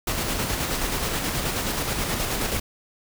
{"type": "noise with tremolo", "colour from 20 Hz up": "pink", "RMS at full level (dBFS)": -25, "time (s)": [0.07, 2.6], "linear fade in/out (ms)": 5, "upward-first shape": "square", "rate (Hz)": 9.4, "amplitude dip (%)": 30, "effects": []}